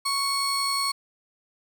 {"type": "tone pair together", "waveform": "35% pulse", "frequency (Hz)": [1108.7, 4364], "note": ["C#6", "C#8"], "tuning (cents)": [0, -28], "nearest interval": "2 octaves", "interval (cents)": 2372, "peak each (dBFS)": -25, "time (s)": [0.05, 0.92], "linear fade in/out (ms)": 10, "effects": []}